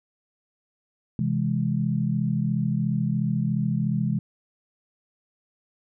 sine chord, C augmented, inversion none, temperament equal, 130.81 / 164.81 / 207.7 Hz, C3 / E3 / G#3, 0 / 0 / 0 cents, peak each -26 dBFS, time 1.19-4.19 s, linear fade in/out 2 ms, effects none

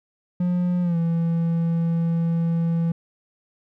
triangle tone with pitch glide, 177.9 to 166.95 Hz, F3 to E3, +32 to +22 cents, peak -17 dBFS, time 0.4-2.92 s, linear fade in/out 5 ms, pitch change -110 cents, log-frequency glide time 0.82-0.97 s, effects none

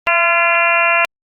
harmonic tone with a mistuned harmonic, 342.8 Hz, F4, 32 cents flat, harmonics 2 / 3 / 4 / 5 / 6 / 7 / 8, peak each -18 / -19 / -19 / -21 / -22 / -17 / -17 dBFS, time 0.07-1.05 s, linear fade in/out 0 ms, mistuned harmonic 2, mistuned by -29 cents, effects Opus 24 kbps

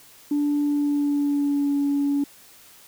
sine tone with pitch glide, 291.3 to 283.7 Hz, D4 to C#4, -14 to +40 cents, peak -18 dBFS, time 0.31-2.24 s, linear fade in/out 5 ms, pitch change -46 cents, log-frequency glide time 0.63-1.77 s, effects tanh soft clip ceiling -16 dBFS + white hiss -50 dBFS RMS until 2.87 s

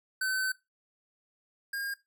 square tone pair in turn, 1526 / 1616.7 Hz, G6 / G#6, -47 / -47 cents, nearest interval minor second, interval 100 cents, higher second, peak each -29 / -33 dBFS, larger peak first, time 0.21-0.52 / 1.73-1.94 s, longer first, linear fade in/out 5 ms, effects noise-tail reverb RT60 0.2 s tail -17 dB re dry

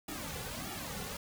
pink noise with flanger, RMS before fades -41 dBFS, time 0.08-1.17 s, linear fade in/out 5 ms, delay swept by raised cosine 1.9 to 3.2 ms, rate 1.6 Hz, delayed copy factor -1, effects none

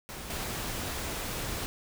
pink noise with level steps, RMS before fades -41 / -35 dBFS, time 0.09-1.66 s, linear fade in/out 0 ms, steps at 0.3 s, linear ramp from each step 2 ms, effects none

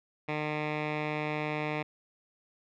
10% pulse tone with low-pass filter, 151.5 Hz, D#3, 46 cents flat, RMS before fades -33 dBFS, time 0.28-1.83 s, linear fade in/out 10 ms, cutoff 2500 Hz, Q 2.3, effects none

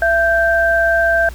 sine tone pair together, 670.2 / 1568 Hz, E5 / G6, +29 / 0 cents, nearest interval octave + minor third, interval 1471 cents, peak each -14 dBFS, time 0.02-1.29 s, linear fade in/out 2 ms, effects added 60 Hz sine -29 dBFS peak until 1.34 s + pink hiss -40 dBFS RMS until 1.34 s

